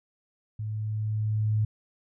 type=tone with level ramp; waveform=sine; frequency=107.6 Hz; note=A2; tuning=38 cents flat; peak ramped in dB=-30 to -21 dBFS; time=0.59-1.65 s; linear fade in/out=5 ms; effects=none